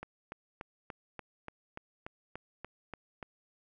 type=click train; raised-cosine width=0.5 ms; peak=-26 dBFS; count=12; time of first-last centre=0.03-3.228 s; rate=3.44 Hz; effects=none